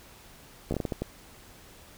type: slowing click train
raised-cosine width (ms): 2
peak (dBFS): -16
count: 8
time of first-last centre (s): 0.71-1.02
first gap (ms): 13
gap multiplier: 1.4
effects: pink hiss -52 dBFS RMS until 1.97 s